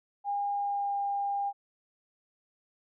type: tone with pitch glide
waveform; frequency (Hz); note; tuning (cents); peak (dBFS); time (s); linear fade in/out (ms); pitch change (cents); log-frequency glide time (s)
sine; 810 to 803; G#5 to G5; -43 to +41; -28; 0.24-1.53; 50; -16; 0.53-0.97
effects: none